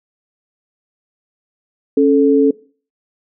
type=tone pair together; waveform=sine; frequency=275.8 / 437.8 Hz; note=C#4 / A4; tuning=-9 / -9 cents; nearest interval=minor sixth; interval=800 cents; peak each=-11 dBFS; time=1.97-2.51 s; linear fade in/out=5 ms; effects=noise-tail reverb RT60 0.4 s tail -20 dB re dry